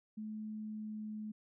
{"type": "tone with pitch glide", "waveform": "sine", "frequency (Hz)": [215.3, 214.1], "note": ["A3", "A3"], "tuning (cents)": [-37, -47], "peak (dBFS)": -40, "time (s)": [0.17, 1.32], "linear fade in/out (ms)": 10, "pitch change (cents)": -10, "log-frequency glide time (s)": [0.44, 1.13], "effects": []}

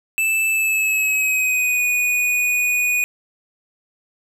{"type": "tone with pitch glide", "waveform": "square", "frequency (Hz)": [2637, 2475], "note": ["E7", "D#7"], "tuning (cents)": [0, -10], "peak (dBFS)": -17, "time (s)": [0.18, 3.04], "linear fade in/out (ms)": 0, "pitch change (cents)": -110, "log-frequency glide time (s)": [0.49, 1.81], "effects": []}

